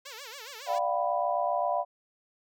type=tone with vibrato; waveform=5% pulse; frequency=499.5 Hz; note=B4; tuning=20 cents sharp; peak=-30 dBFS; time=0.05-0.79 s; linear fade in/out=10 ms; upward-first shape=sine; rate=7.2 Hz; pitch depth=250 cents each way
type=chord; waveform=sine; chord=G dominant seventh; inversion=second; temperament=equal with one note detuned; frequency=587.3 / 698.5 / 766.1 / 987.8 Hz; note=D5 / F5 / G5 / B5; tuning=0 / 0 / -40 / 0 cents; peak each=-31 / -29 / -33 / -32 dBFS; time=0.66-1.85 s; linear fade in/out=50 ms
effects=none